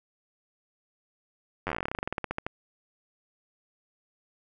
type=slowing click train; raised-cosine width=0.5 ms; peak=-15 dBFS; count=24; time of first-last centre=1.67-2.465 s; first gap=10 ms; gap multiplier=1.1; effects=none